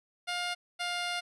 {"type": "tone pair in turn", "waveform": "10% pulse", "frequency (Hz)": [708, 705.3], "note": ["F5", "F5"], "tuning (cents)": [23, 17], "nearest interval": "unison", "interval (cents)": 6, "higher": "first", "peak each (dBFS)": -23, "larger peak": "neither", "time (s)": [[0.27, 0.55], [0.79, 1.21]], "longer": "second", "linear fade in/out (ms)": 20, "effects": ["resampled to 22050 Hz"]}